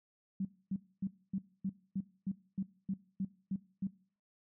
sine tone bursts, 192 Hz, G3, 36 cents flat, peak -32 dBFS, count 12, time 0.4-3.872 s, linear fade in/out 5 ms, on 51 ms, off 260 ms, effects noise-tail reverb RT60 0.5 s tail -21 dB re dry

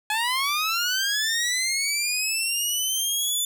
15% pulse linear sweep, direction up, 841 to 3514 Hz, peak -16 dBFS, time 0.1-3.45 s, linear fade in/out 2 ms, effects none

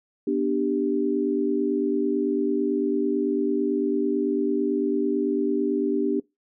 sine chord, G major, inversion first, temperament just, 245 / 294 / 392 Hz, B3 / D4 / G4, -14 / +2 / 0 cents, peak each -27 / -24 / -25 dBFS, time 0.27-6.2 s, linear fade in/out 5 ms, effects noise-tail reverb RT60 0.2 s tail -22 dB re dry

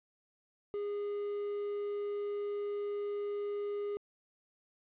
triangle tone, 409.9 Hz, G#4, 23 cents flat, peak -32 dBFS, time 0.74-3.97 s, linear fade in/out 0 ms, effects resampled to 8000 Hz + 11-bit

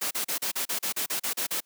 white noise bursts, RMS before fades -29 dBFS, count 12, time 0.01-1.606 s, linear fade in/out 10 ms, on 100 ms, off 36 ms, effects white hiss -69 dBFS RMS until 1.65 s + high-pass 200 Hz 12 dB/octave

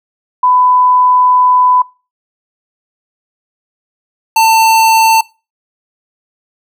sine / square tone pair in turn, 1000 / 894.3 Hz, B5 / A5, +21 / +28 cents, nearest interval major second, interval 193 cents, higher first, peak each -6 dBFS, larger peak neither, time 0.43-1.82 / 4.36-5.21 s, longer first, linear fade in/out 5 ms, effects noise-tail reverb RT60 0.3 s tail -22 dB re dry

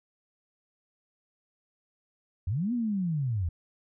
sine linear two-way sweep, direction up then down, 77.5 to 249.2 to 77.5 Hz, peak -26 dBFS, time 2.47-3.49 s, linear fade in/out 5 ms, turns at 2.73 s, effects none

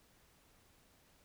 silence, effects pink hiss -68 dBFS RMS until 1.24 s

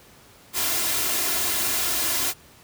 white noise with comb filter, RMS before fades -24 dBFS, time 0.53-2.34 s, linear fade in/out 50 ms, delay 2.9 ms, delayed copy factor +0.6, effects pink hiss -51 dBFS RMS until 2.63 s + high-pass 60 Hz 12 dB/octave

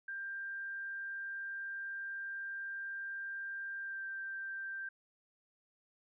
sine tone with pitch glide, 1588 to 1573.4 Hz, G6 to G6, +22 to +6 cents, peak -39 dBFS, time 0.08-4.89 s, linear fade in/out 5 ms, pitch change -16 cents, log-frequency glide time 3.82-4.01 s, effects none

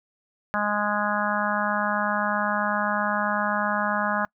harmonic tone, 207.7 Hz, G#3, in tune, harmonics 1 / 3 / 4 / 5 / 6 / 7 / 8, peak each -30 / -30 / -30 / -30 / -30 / -30 / -30 dBFS, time 0.54-4.25 s, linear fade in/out 0 ms, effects noise-tail reverb RT60 0.1 s tail -25 dB re dry

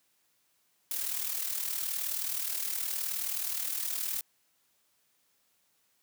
blue noise with amplitude modulation, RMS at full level -31 dBFS, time 0.91-4.21 s, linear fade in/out 2 ms, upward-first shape sine, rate 39.1 Hz, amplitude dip 60%, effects white hiss -72 dBFS RMS until 6.02 s + high-pass 80 Hz 12 dB/octave

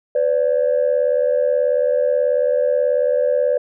sine tone pair together, 502.6 / 581 Hz, B4 / D5, +30 / -19 cents, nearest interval minor third, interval 251 cents, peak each -16 dBFS, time 0.15-3.58 s, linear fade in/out 5 ms, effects tanh soft clip ceiling -9 dBFS

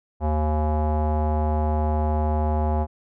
square tone with low-pass filter, 76.6 Hz, D#2, 27 cents flat, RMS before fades -22 dBFS, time 0.2-2.87 s, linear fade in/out 50 ms, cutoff 800 Hz, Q 4.1, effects none

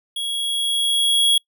square tone with level ramp, 3322 Hz, G#7, in tune, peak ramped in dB -24 to -13 dBFS, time 0.16-1.38 s, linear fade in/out 5 ms, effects noise-tail reverb RT60 0.1 s tail -26 dB re dry

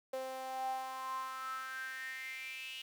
sawtooth tone with high-pass filter sweep, 261.6 Hz, C4, in tune, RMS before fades -42 dBFS, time 0.13-2.82 s, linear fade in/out 5 ms, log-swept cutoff 560 to 2900 Hz, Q 9.6, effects 10-bit

